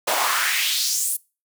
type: noise with high-pass filter sweep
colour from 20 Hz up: pink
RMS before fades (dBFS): -22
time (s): 0.07-1.17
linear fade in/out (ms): 10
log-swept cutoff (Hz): 590 to 11000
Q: 2.6
effects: noise-tail reverb RT60 0.3 s tail -23 dB re dry